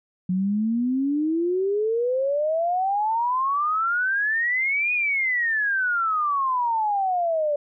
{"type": "exponential two-way sweep", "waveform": "sine", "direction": "up then down", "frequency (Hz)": [179.6, 2489, 575], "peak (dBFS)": -20, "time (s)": [0.29, 7.56], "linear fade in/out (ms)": 5, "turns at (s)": 4.93, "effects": []}